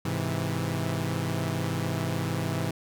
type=chord; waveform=sawtooth; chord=Ab augmented; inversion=none; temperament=equal with one note detuned; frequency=103.83 / 130.81 / 163.96 Hz; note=Ab2 / C3 / E3; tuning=0 / 0 / -9 cents; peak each=-28 / -28 / -27 dBFS; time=0.05-2.71 s; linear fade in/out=5 ms; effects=none